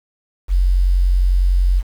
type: tone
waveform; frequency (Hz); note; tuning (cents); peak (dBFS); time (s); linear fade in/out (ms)
sine; 45.45; F#1; -30; -11; 0.48-1.83; 50
effects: 7-bit